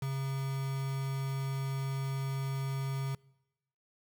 triangle tone with quantisation, 135.3 Hz, C#3, 42 cents flat, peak -30 dBFS, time 0.02-3.15 s, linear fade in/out 5 ms, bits 7, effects noise-tail reverb RT60 1.0 s tail -25 dB re dry

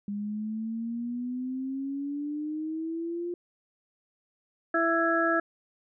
sine exponential sweep, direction up, 202.1 to 352 Hz, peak -30 dBFS, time 0.08-3.34 s, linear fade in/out 2 ms
harmonic tone, 332.2 Hz, E4, 13 cents sharp, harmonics 1 / 2 / 4 / 5, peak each -28 / -28 / -28 / -28 dBFS, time 4.74-5.4 s, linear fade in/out 5 ms
effects none

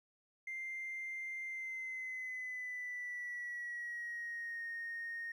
triangle tone with pitch glide, 2093 to 1853.9 Hz, C7 to A#6, 0 to -10 cents, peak -37 dBFS, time 0.47-5.32 s, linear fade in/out 5 ms, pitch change -210 cents, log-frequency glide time 1.45-4.64 s, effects tanh soft clip ceiling -37 dBFS

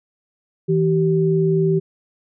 sine tone pair together, 162.1 / 385.5 Hz, E3 / G4, -29 / -29 cents, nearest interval octave + minor third, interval 1500 cents, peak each -17 dBFS, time 0.68-1.8 s, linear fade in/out 20 ms, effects none

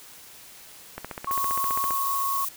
click train, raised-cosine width 0.5 ms, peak -18 dBFS, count 15, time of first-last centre 0.98-1.907 s, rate 15.1 Hz
sine tone with vibrato, 1100 Hz, C#6, 14 cents flat, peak -25 dBFS, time 1.27-2.45 s, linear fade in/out 5 ms, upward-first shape sine, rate 17 Hz, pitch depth 9 cents each way
violet noise, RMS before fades -30 dBFS, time 1.31-2.49 s, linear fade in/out 5 ms
effects white hiss -47 dBFS RMS until 2.56 s

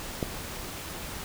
click, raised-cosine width 2 ms, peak -13 dBFS, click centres 0.228 s, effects pink hiss -38 dBFS RMS until 1.24 s

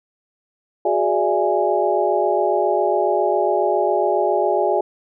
sine tone cluster, 367.8 / 415.1 / 586 / 666 / 830 Hz, F#4 / G#4 / D5 / E5 / G#5, -10 / -1 / -4 / +18 / -1 cents, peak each -22 dBFS, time 0.85-4.81 s, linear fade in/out 5 ms, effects none

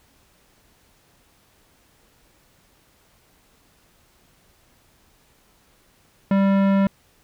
sine tone with tanh clipping, 196 Hz, G3, in tune, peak -17 dBFS, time 6.31-6.87 s, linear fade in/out 2 ms, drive 18 dB, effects pink hiss -59 dBFS RMS until 7.23 s

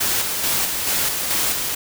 white noise with tremolo, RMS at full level -20 dBFS, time 0-1.75 s, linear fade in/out 10 ms, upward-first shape square, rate 2.3 Hz, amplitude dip 35%, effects none

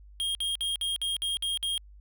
square tone bursts, 3237 Hz, G#7, 45 cents flat, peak -28 dBFS, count 8, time 0.2-1.778 s, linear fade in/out 0 ms, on 150 ms, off 54 ms, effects added 50 Hz sine -48 dBFS peak until 2 s

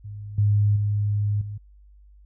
sine tone with level steps, 103.4 Hz, G#2, 7 cents flat, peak -33 / -16 / -20 / -30 dBFS, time 0.04-1.58 s, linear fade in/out 10 ms, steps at 0.38 / 0.76 / 1.41 s, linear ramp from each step 5 ms, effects added 50 Hz sine -48 dBFS peak until 2.25 s

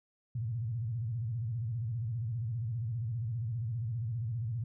sine tone with vibrato, 115.1 Hz, A#2, 22 cents flat, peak -32 dBFS, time 0.35-4.64 s, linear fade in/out 5 ms, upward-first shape square, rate 15 Hz, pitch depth 130 cents each way, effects none

